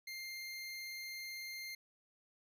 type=tone; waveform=25% pulse; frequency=2106 Hz; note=C7; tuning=11 cents sharp; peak=-40 dBFS; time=0.07-1.75 s; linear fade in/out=5 ms; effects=none